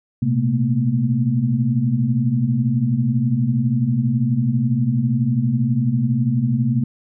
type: tone cluster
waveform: sine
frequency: 117.3 / 129.5 / 218.1 / 236.1 Hz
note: A#2 / C3 / A3 / A#3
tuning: +11 / -17 / -15 / +22 cents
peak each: -26 / -18 / -24 / -21 dBFS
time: 0.22-6.84 s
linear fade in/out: 5 ms
effects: none